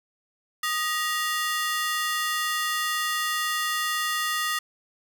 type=ring-modulated tone; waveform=sawtooth; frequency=1568 Hz; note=G6; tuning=in tune; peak=-18 dBFS; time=0.63-4.59 s; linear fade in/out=5 ms; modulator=329 Hz; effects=none